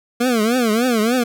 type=tone with vibrato; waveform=25% pulse; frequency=233.1 Hz; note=A#3; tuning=in tune; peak=-11 dBFS; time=0.2-1.24 s; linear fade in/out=10 ms; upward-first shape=triangle; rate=3.4 Hz; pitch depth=200 cents each way; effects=none